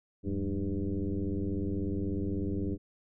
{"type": "tone with frequency modulation", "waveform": "sine", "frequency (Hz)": 106.4, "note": "G#2", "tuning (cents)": 42, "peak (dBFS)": -29, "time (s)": [0.23, 2.78], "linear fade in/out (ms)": 50, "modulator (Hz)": 96.4, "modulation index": 3, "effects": []}